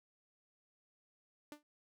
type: tone with exponential decay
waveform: sawtooth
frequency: 296.8 Hz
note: D4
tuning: 18 cents sharp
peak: -40 dBFS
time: 1.52-1.63 s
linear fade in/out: 1 ms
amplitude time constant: 23 ms
effects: none